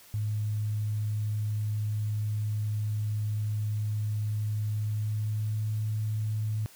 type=tone with pitch glide; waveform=sine; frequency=106.2 to 107.87 Hz; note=G#2 to A2; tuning=+39 to -34 cents; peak=-27 dBFS; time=0.14-6.66 s; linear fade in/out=0 ms; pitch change=+27 cents; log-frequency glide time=4.73-5.76 s; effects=white hiss -54 dBFS RMS until 6.75 s